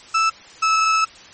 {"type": "tone pair in turn", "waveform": "35% pulse", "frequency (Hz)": [1318, 1305.9], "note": ["E6", "E6"], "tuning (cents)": [-1, -17], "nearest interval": "unison", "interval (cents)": 16, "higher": "first", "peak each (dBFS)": [-13, -13], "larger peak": "neither", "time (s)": [[0.14, 0.3], [0.62, 1.05]], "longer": "second", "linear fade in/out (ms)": 10, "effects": ["white hiss -43 dBFS RMS until 1.33 s", "MP3 32 kbps"]}